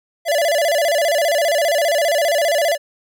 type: tone with vibrato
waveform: square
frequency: 625 Hz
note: D#5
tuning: 8 cents sharp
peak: -15 dBFS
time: 0.25-2.78 s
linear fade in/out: 50 ms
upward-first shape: square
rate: 15 Hz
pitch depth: 130 cents each way
effects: none